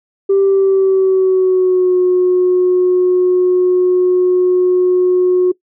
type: tone with pitch glide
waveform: sine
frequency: 392 to 363.6 Hz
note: G4 to F#4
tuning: 0 to -30 cents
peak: -7 dBFS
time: 0.29-5.52 s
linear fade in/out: 10 ms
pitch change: -130 cents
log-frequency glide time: 0.41-1.97 s
effects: noise-tail reverb RT60 0.1 s tail -20 dB re dry + tanh soft clip ceiling -5 dBFS